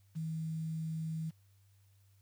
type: tone with quantisation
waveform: sine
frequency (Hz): 160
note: D#3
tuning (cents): +49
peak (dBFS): -35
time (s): 0.15-1.31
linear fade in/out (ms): 20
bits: 10
effects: added 98 Hz sine -63 dBFS peak until 2.21 s + white hiss -75 dBFS RMS until 2.21 s